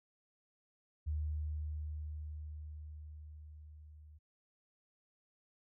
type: tone with level ramp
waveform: sine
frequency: 76.1 Hz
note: D#2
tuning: 38 cents flat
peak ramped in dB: -33 to -54 dBFS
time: 1.06-4.19 s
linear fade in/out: 20 ms
effects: none